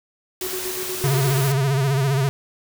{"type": "tone with tremolo", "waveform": "triangle", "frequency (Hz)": 370, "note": "F#4", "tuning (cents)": 0, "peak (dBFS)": -25, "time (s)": [0.41, 1.41], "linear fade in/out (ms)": 10, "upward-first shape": "square", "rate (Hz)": 8.3, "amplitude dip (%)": 65}
{"type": "noise", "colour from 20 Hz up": "white", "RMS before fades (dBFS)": -29, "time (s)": [0.41, 1.52], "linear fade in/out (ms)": 2}
{"type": "tone with vibrato", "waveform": "square", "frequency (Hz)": 136.6, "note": "C#3", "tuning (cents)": -25, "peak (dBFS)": -18, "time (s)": [1.04, 2.29], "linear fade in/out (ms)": 0, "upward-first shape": "sine", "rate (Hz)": 15, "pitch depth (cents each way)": 84}
{"effects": []}